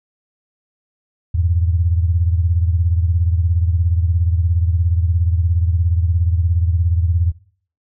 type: beating tone pair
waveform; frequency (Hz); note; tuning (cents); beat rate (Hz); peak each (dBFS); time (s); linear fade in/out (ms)
sine; 83.4 / 100.4; E2 / G2; +21 / +42; 17; -14 / -20; 1.34-7.32; 10
effects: noise-tail reverb RT60 0.5 s tail -21 dB re dry